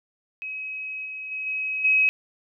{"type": "tone with level steps", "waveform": "sine", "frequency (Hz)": 2548, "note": "D#7", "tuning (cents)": 41, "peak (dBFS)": [-30, -32, -28, -25, -16], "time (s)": [0.42, 2.09], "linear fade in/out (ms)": 0, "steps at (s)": [1.05, 1.31, 1.46, 1.84], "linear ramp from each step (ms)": 10, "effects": []}